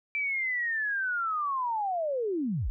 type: linear sweep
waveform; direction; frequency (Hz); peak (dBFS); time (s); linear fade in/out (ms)
sine; down; 2337 to 32.7; -27; 0.15-2.7; 0
effects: none